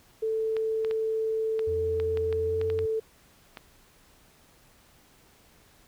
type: tone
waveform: sine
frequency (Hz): 442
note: A4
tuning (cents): +8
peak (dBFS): -25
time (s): 0.22-3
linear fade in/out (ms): 10
type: clicks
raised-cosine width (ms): 0.3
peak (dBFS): -23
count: 11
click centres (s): 0.567 / 0.848 / 0.911 / 1.593 / 2 / 2.173 / 2.327 / 2.614 / 2.701 / 2.79 / 3.572
type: tone with pitch glide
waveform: triangle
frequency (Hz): 85.3 to 89.96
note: F2 to F#2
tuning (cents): -40 to -48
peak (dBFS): -32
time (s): 1.67-2.86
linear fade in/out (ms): 5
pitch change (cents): +92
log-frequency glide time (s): 2.41-2.65
effects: pink hiss -59 dBFS RMS until 5.87 s